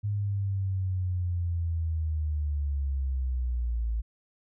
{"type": "linear sweep", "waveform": "sine", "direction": "down", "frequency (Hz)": [103.83, 54.8], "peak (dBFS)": -26, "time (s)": [0.03, 4.02], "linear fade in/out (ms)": 20, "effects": []}